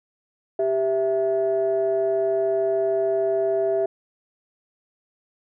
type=tone pair together; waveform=sine; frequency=392.6 / 659.3 Hz; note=G4 / E5; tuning=+3 / 0 cents; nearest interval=major sixth; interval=897 cents; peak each=-21 dBFS; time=0.59-3.86 s; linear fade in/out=5 ms; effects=tanh soft clip ceiling -13 dBFS